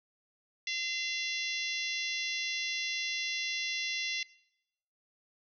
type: harmonic tone with a mistuned harmonic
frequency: 686 Hz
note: F5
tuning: 31 cents flat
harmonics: 3 / 4 / 5 / 6 / 7 / 8 / 9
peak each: -36 / -38 / -40 / -42 / -43 / -44 / -45 dBFS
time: 0.67-4.23 s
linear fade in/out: 2 ms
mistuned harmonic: 9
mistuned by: -28 cents
effects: noise-tail reverb RT60 0.8 s tail -21 dB re dry